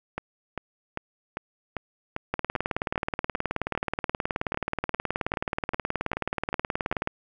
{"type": "two click trains", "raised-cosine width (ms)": 0.5, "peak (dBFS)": [-15, -11], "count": [18, 90], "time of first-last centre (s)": [[0.18, 6.926], [2.34, 7.074]], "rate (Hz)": [2.52, 18.8], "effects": []}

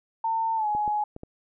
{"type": "tone with pitch glide", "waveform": "sine", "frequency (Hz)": [900, 839.7], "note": ["A5", "G#5"], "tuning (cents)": [39, 19], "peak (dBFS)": -23, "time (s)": [0.24, 1.04], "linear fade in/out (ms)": 5, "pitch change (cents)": -120, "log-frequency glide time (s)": [0.56, 0.67]}
{"type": "clicks", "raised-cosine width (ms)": 2, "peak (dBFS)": -25, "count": 4, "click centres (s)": [0.75, 0.878, 1.164, 1.234]}
{"effects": []}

